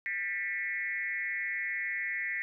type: tone with frequency modulation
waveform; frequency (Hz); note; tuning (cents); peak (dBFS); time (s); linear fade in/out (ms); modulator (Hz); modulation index
sine; 1975.5; B6; 0; -31; 0.06-2.42; 0; 189; 1.2
effects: none